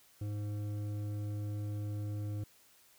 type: tone with hard clipping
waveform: sine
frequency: 103.83 Hz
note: G#2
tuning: in tune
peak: -37 dBFS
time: 0.21-2.44 s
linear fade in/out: 5 ms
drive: 9 dB
effects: white hiss -64 dBFS RMS until 2.98 s